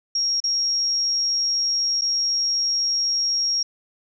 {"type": "tone with dropouts", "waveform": "sine", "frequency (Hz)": 5588, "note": "F8", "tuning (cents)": 0, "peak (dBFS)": -19, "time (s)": [0.15, 3.63], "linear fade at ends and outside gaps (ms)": 5, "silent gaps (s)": [[0.403, 0.439], [2.012, 2.018]], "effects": []}